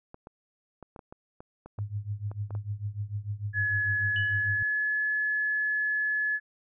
clicks, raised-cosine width 1 ms, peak -30 dBFS, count 12, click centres 0.144 / 0.271 / 0.827 / 0.962 / 0.992 / 1.125 / 1.405 / 1.66 / 1.788 / 2.315 / 2.507 / 2.551 s
sine tone with tremolo, 103.2 Hz, G#2, 10 cents flat, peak -27 dBFS, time 1.78-4.63 s, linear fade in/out 5 ms, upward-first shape triangle, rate 6.7 Hz, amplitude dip 95%
sine tone with pitch glide, 1698 to 1709.8 Hz, G#6 to G#6, +38 to +50 cents, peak -25 dBFS, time 3.53-6.4 s, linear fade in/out 50 ms, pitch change +12 cents, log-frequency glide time 4.13-4.98 s
sine tone with exponential decay, 2960 Hz, F#7, in tune, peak -33 dBFS, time 4.16-4.49 s, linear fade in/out 1 ms, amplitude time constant 70 ms
effects none

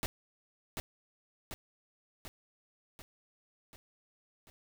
pink noise with echo, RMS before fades -34 dBFS, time 0.03-0.06 s, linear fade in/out 0 ms, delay 740 ms, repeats 6, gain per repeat -4 dB, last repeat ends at 4.5 s, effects none

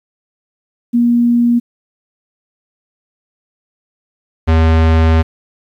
sine / square tone pair in turn, 238.2 / 80.74 Hz, A#3 / E2, +38 / -35 cents, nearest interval octave + perfect fifth, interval 1873 cents, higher first, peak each -8 dBFS, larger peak neither, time 0.93-1.6 / 4.47-5.23 s, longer second, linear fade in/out 20 ms, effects low-pass 3000 Hz 12 dB/octave + 8-bit

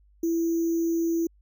sine tone with sample-and-hold, 333.2 Hz, E4, 19 cents sharp, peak -22 dBFS, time 0.23-1.27 s, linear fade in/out 5 ms, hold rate 6300 Hz, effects added 50 Hz sine -56 dBFS peak until 1.41 s

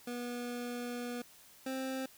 25% pulse tone pair in turn, 242.6 / 263.3 Hz, B3 / C4, -31 / +11 cents, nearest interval minor second, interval 142 cents, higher second, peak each -34 / -32 dBFS, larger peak second, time 0.07-1.22 / 1.66-2.06 s, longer first, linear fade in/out 5 ms, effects white hiss -59 dBFS RMS until 2.17 s

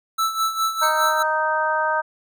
square tone with tremolo, 1318.5 Hz, E6, in tune, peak -18 dBFS, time 0.18-1.23 s, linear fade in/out 10 ms, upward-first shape sine, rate 4.9 Hz, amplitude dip 70%
harmonic tone, 311.1 Hz, D#4, in tune, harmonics 2 / 3 / 4 / 5, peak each -25 / -22 / -26 / -24 dBFS, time 0.81-2.02 s, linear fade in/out 20 ms
10% pulse tone with exponential decay, 2200 Hz, C#7, 14 cents flat, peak -21 dBFS, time 0.83-1.43 s, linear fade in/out 0 ms, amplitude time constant 130 ms
effects none

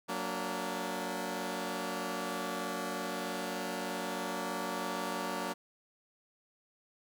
10% pulse chord, Gb augmented, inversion none, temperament just, 185 / 231.2 / 289.1 Hz, Gb3 / Bb3 / D4, 0 / -14 / -27 cents, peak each -31 dBFS, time 0.08-5.54 s, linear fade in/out 20 ms, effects none

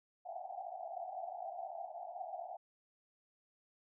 pink band-pass noise, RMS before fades -45 dBFS, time 0.25-2.57 s, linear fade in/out 10 ms, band 670 to 780 Hz, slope 96 dB/octave, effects none

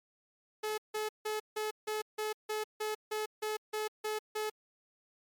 sawtooth tone bursts, 428.9 Hz, A4, 44 cents flat, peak -29 dBFS, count 13, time 0.63-4.5 s, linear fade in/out 10 ms, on 150 ms, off 160 ms, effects MP3 96 kbps

